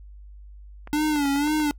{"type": "clicks", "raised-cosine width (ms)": 0.5, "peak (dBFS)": -24, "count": 6, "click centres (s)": [0.874, 1.16, 1.256, 1.36, 1.475, 1.601]}
{"type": "tone with vibrato", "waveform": "square", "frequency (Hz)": 292.6, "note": "D4", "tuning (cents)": -6, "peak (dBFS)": -21, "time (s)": [0.93, 1.71], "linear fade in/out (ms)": 0, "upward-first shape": "sine", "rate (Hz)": 2, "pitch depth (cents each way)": 88}
{"effects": ["noise-tail reverb RT60 0.1 s tail -25 dB re dry", "added 50 Hz sine -41 dBFS peak until 1.78 s"]}